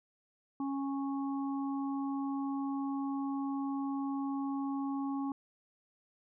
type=harmonic tone; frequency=275.4 Hz; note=C#4; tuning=11 cents flat; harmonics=1 / 3 / 4; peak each=-33 / -43 / -45 dBFS; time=0.6-5.32 s; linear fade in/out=2 ms; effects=none